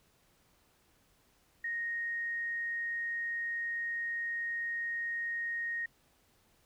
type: tone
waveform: sine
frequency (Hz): 1864.7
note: A#6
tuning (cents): 0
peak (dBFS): -33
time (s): 1.64-5.86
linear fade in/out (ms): 5
effects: pink hiss -69 dBFS RMS until 6.65 s